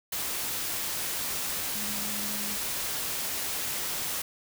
sine tone in noise, 207.7 Hz, G#3, in tune, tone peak -40 dBFS, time 1.75-2.56 s, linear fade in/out 5 ms, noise white, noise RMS -32 dBFS, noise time 0.12-4.22 s, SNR -11 dB, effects none

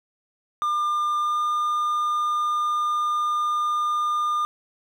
triangle tone with pitch glide, 1201 to 1208 Hz, D6 to D6, +38 to +48 cents, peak -19 dBFS, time 0.62-4.45 s, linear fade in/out 0 ms, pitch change +10 cents, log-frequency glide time 1.19-1.39 s, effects none

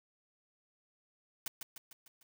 white noise with echo, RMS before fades -38 dBFS, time 1.46-1.48 s, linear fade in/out 2 ms, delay 150 ms, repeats 5, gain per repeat -5 dB, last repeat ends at 2.23 s, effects none

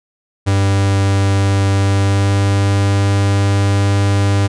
45% pulse tone with pitch glide, 98.5 to 99.76 Hz, G2 to G2, +9 to +31 cents, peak -11 dBFS, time 0.46-4.48 s, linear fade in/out 20 ms, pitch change +22 cents, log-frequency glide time 1.75-2.77 s, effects resampled to 22050 Hz

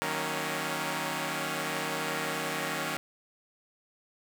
5% pulse chord, D# minor seventh, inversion none, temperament equal with one note detuned, 155.56 / 186.71 / 233.1 / 277.2 Hz, D#3 / F#3 / A#3 / C#4, 0 / +16 / 0 / 0 cents, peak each -24 / -26 / -27 / -24 dBFS, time 0.02-2.97 s, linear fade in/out 0 ms, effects none

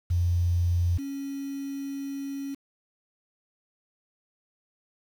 sine tone pair in turn, 87.2 / 276.8 Hz, F2 / C#4, -2 / -2 cents, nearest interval octave + minor sixth, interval 2000 cents, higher second, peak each -21 / -31 dBFS, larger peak first, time 0.1-0.98 / 0.98-2.55 s, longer second, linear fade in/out 10 ms, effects 8-bit

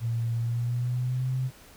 sine tone with pitch glide, 116.1 to 129.57 Hz, A#2 to C3, -7 to -17 cents, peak -25 dBFS, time 0-1.51 s, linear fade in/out 50 ms, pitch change +190 cents, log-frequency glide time 0.38-1.32 s, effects pink hiss -52 dBFS RMS until 1.76 s

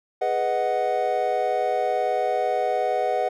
triangle chord, G# minor seventh, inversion none, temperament equal, 415.3 / 493.9 / 622.3 / 740 Hz, G#4 / B4 / D#5 / F#5, 0 / 0 / 0 / 0 cents, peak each -28 / -25 / -25 / -22 dBFS, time 0.21-3.29 s, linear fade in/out 10 ms, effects none

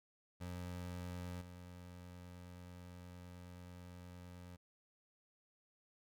25% pulse tone with level steps, 89 Hz, F2, 33 cents sharp, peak -40 / -48 dBFS, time 0.4-4.57 s, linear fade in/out 20 ms, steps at 1.41 s, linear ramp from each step 5 ms, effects none

